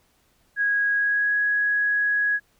sine tone with pitch glide, 1650 to 1667.2 Hz, G#6 to G#6, -12 to +6 cents, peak -19 dBFS, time 0.56-2.4 s, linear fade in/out 50 ms, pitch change +18 cents, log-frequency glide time 0.94-1.35 s, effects pink hiss -64 dBFS RMS until 2.59 s

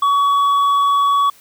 sine tone with hard clipping, 1129 Hz, C#6, 31 cents sharp, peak -13 dBFS, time 0.02-1.3 s, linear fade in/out 5 ms, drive 4 dB, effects white hiss -48 dBFS RMS until 1.4 s

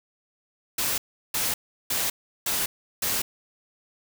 white noise bursts, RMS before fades -26 dBFS, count 5, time 0.78-3.22 s, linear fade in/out 5 ms, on 200 ms, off 360 ms, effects none

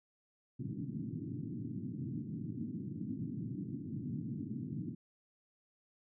pink band-pass noise, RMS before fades -41 dBFS, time 0.59-4.95 s, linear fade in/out 10 ms, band 110 to 310 Hz, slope 48 dB/octave, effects none

